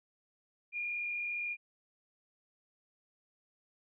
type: tone with frequency modulation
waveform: sine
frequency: 2419 Hz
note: D#7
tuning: 49 cents flat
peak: -34 dBFS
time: 0.72-1.57 s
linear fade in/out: 50 ms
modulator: 42.6 Hz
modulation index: 0.79
effects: none